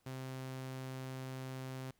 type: tone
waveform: sawtooth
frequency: 130.81 Hz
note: C3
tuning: in tune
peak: -38 dBFS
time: 0.06-1.91 s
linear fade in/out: 5 ms
effects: pink hiss -75 dBFS RMS until 1.99 s